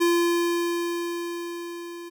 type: tone with level ramp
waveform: square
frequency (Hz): 343.6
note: F4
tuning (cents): -28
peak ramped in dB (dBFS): -18 to -37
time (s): 0-2.1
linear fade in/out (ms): 20
effects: none